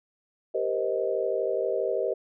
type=chord; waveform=sine; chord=C minor seventh; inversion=second; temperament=just; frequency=392.4 / 470.9 / 523.3 / 627.9 Hz; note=G4 / Bb4 / C5 / Eb5; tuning=+2 / +18 / 0 / +16 cents; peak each=-30 dBFS; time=0.54-2.14 s; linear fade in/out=10 ms; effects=none